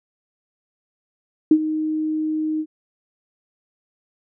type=tone with ADSR envelope; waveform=sine; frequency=311.1 Hz; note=D#4; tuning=in tune; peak=-7 dBFS; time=1.51-2.66 s; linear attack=4 ms; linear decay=64 ms; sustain=-13 dB; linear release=60 ms; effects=none